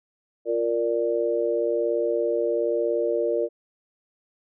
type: chord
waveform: sine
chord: Bb major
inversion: second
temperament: equal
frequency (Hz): 349.2 / 466.2 / 587.3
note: F4 / Bb4 / D5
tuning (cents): 0 / 0 / 0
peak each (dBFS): -27 / -24 / -26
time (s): 0.45-3.49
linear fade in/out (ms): 50
effects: none